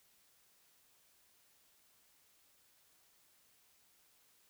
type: silence
effects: white hiss -70 dBFS RMS until 4.49 s